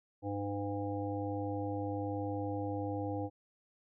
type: harmonic tone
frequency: 101.1 Hz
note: G#2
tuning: 46 cents flat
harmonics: 1 / 3 / 5 / 7 / 8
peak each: -39 / -38 / -40 / -47 / -43 dBFS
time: 0.22-3.3 s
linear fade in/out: 50 ms
effects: none